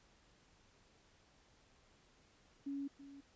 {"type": "tone with echo", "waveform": "sine", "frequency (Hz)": 279.3, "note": "C#4", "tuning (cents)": 13, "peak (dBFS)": -39, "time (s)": [2.66, 2.88], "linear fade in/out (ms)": 10, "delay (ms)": 330, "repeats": 1, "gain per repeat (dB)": -13, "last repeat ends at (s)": 3.21, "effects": ["pink hiss -69 dBFS RMS until 3.35 s", "resampled to 16000 Hz"]}